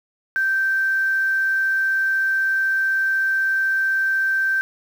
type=tone with quantisation; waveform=sine; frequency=1561 Hz; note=G6; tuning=8 cents flat; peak=-17 dBFS; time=0.36-4.61 s; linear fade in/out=0 ms; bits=7; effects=none